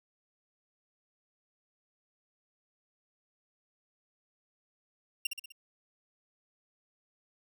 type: tone with echo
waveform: sawtooth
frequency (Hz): 2775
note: F7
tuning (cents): -12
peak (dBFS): -25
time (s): 5.25-5.27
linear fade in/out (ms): 5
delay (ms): 63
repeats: 4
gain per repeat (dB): -5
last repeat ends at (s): 5.522
effects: none